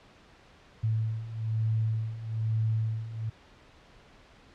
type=beating tone pair; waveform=sine; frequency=110 / 111.1 Hz; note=A2 / A2; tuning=0 / +17 cents; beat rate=1.1 Hz; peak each=-32 / -28 dBFS; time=0.83-3.3 s; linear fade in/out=10 ms; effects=pink hiss -56 dBFS RMS until 4.54 s + low-pass 4000 Hz 12 dB/octave